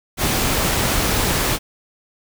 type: noise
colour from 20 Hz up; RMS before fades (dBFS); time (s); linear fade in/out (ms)
pink; -19; 0.17-1.59; 50
effects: none